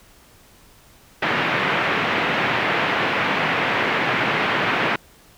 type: band-pass noise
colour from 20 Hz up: white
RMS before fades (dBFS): -21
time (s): 1.22-4.96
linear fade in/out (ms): 5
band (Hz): 120 to 2500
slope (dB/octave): 24
effects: pink hiss -51 dBFS RMS until 5.37 s